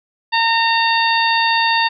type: harmonic tone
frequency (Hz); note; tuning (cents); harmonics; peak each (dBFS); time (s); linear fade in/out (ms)
915; A#5; -32; 1 / 2 / 3 / 4 / 5; -16 / -19 / -21 / -22 / -23; 0.32-1.89; 20
effects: none